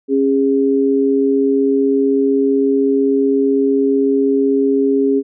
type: tone pair together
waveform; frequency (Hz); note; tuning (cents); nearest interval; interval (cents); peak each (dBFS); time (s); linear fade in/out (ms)
sine; 273.1 / 408.9; C#4 / G#4; -26 / -27; perfect fifth; 699; -14; 0.08-5.23; 50
effects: none